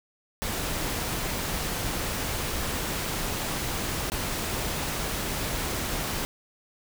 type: noise with dropouts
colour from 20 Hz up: pink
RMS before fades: -30 dBFS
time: 0.42-6.25 s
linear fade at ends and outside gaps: 0 ms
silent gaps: 4.1-4.119 s
effects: none